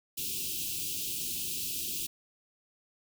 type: band-stop noise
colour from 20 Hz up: white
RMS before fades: -35 dBFS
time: 0.17-2.07 s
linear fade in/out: 10 ms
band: 410 to 2500 Hz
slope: 96 dB/octave
effects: none